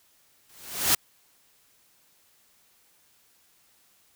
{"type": "noise with exponential growth", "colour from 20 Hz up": "white", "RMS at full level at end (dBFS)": -18, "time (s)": [0.49, 0.95], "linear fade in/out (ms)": 5, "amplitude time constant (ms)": 100, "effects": ["white hiss -63 dBFS RMS until 4.15 s"]}